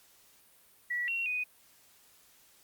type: tone with pitch steps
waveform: sine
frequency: 1941 / 2736 / 2488 Hz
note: B6 / F7 / D#7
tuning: -31 / -36 / -1 cents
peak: -30 dBFS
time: 0.9-1.44 s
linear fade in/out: 10 ms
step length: 180 ms
effects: white hiss -62 dBFS RMS until 2.63 s + Opus 48 kbps